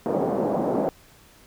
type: band-pass noise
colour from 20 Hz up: white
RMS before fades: -24 dBFS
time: 0.06-0.89 s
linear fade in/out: 0 ms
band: 160 to 690 Hz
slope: 24 dB/octave
effects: pink hiss -53 dBFS RMS until 1.46 s